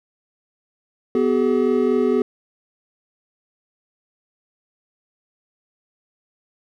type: tone cluster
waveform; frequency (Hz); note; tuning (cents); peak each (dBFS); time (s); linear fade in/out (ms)
triangle; 248.1 / 381.1 / 425.3; B3 / G4 / G#4; +8 / -49 / +41; -18; 1.15-2.22; 2
effects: none